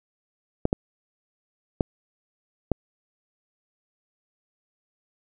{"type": "clicks", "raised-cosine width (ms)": 2, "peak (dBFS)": -7, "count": 4, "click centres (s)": [0.654, 0.729, 1.808, 2.717], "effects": []}